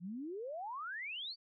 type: exponential sweep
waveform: sine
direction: up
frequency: 164.81 to 4699 Hz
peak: -40 dBFS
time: 0-1.36 s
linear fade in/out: 50 ms
effects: none